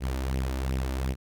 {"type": "tone with flanger", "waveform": "sawtooth", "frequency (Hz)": 65.5, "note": "C2", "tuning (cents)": 2, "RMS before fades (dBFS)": -29, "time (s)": [0, 1.16], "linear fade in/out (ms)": 50, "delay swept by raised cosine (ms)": [0.34, 3.44], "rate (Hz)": 2.7, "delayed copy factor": 0.6, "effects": []}